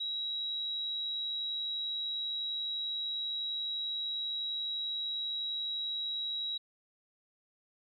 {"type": "tone", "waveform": "sine", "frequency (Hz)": 3863, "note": "B7", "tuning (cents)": -39, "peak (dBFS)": -33, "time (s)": [0, 6.58], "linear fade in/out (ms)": 10, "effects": ["12-bit"]}